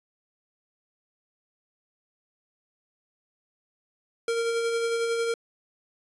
square tone with tremolo, 462.8 Hz, A#4, 13 cents flat, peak -24 dBFS, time 4.28-5.34 s, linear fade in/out 2 ms, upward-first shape sine, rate 11 Hz, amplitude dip 30%, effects resampled to 24000 Hz

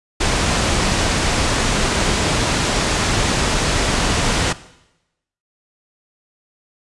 pink low-pass noise, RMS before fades -18 dBFS, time 0.2-4.53 s, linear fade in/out 10 ms, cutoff 8600 Hz, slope 24 dB/octave, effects noise-tail reverb RT60 0.9 s tail -17 dB re dry + resampled to 24000 Hz

